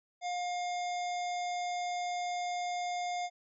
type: harmonic tone with a mistuned harmonic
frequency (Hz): 711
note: F5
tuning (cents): +31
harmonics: 1 / 3 / 5 / 7 / 9 / 10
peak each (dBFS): -33 / -43 / -47 / -51 / -51 / -54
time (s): 0.21-3.3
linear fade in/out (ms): 50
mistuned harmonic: 7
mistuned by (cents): -19
effects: none